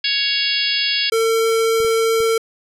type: harmonic tone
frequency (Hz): 557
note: C#5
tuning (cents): +8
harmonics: 3 / 4 / 5 / 6 / 7 / 8 / 9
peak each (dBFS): -28 / -26 / -23 / -22 / -28 / -23 / -24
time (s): 0.04-1.1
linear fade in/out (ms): 5
type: tone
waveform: square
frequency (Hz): 451.3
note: A4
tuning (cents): +44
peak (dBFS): -15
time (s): 1.12-2.38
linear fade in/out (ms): 5
type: clicks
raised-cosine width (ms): 5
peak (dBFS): -25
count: 3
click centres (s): 1.803 / 1.848 / 2.204
effects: resampled to 32000 Hz